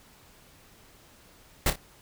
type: noise with echo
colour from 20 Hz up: pink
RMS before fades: -23 dBFS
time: 1.66-1.7 s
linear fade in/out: 2 ms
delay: 29 ms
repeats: 2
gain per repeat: -9 dB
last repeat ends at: 1.758 s
effects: pink hiss -56 dBFS RMS until 2.01 s